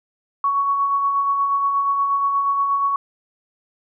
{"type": "tone with tremolo", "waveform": "sine", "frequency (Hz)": 1116, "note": "C#6", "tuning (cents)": 11, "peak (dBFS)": -15, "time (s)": [0.44, 2.96], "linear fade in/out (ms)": 2, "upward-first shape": "sine", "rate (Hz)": 8.4, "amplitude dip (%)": 35, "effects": []}